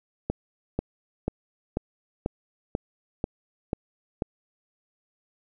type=click train; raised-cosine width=2 ms; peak=-12 dBFS; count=9; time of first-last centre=0.3-4.222 s; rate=2.04 Hz; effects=none